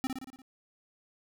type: tone with echo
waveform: square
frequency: 262.1 Hz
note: C4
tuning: 3 cents sharp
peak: -29 dBFS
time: 0.04-0.07 s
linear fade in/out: 0 ms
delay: 58 ms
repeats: 6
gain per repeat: -4 dB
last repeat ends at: 0.418 s
effects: none